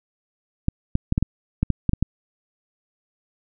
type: clicks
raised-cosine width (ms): 5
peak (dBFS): -6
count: 10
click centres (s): 0.684 / 0.954 / 1.124 / 1.179 / 1.226 / 1.63 / 1.703 / 1.893 / 1.934 / 2.026
effects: none